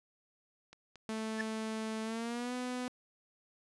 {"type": "click train", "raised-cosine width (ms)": 0.2, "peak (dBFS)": -35, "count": 4, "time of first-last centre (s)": [0.73, 1.41], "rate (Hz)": 4.41}
{"type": "tone with pitch glide", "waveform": "sawtooth", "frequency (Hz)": [220, 249.8], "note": ["A3", "B3"], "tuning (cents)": [0, 20], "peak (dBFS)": -32, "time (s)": [1.09, 2.88], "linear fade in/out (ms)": 0, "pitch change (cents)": 220, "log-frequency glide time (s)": [2.03, 2.54]}
{"type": "tone with exponential growth", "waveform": "triangle", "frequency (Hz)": 1748, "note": "A6", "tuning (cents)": -12, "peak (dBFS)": -28, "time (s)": [1.33, 1.41], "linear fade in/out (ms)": 1, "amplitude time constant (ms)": 16}
{"effects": ["resampled to 24000 Hz"]}